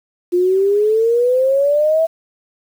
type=exponential sweep; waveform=sine; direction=up; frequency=350.4 to 659.3 Hz; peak=-11 dBFS; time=0.32-2.07 s; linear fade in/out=20 ms; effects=7-bit